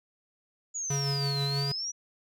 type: exponential two-way sweep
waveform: sine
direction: down then up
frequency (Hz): 6900 to 3951 to 5890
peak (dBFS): -31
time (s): 0.74-1.92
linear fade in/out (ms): 20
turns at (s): 1.43
type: tone with tremolo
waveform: square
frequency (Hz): 140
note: C#3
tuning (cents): +18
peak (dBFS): -28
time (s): 0.9-1.72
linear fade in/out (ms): 5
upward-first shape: triangle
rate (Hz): 6.2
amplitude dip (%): 30
effects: none